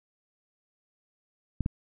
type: clicks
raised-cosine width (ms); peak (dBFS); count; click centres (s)
5; -16; 2; 1.607 / 1.661
effects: none